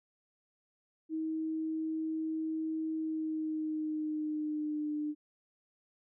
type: tone with pitch glide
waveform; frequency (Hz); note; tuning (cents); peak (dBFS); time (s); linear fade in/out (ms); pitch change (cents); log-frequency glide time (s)
sine; 317.6 to 299.8; D#4 to D4; +36 to +36; -32; 1.09-5.15; 50; -100; 2.94-4.94
effects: none